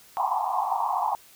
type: band-pass noise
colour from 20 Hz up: pink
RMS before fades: -26 dBFS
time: 0.17-1.15 s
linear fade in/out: 0 ms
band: 720 to 1100 Hz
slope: 96 dB/octave
effects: white hiss -53 dBFS RMS until 1.35 s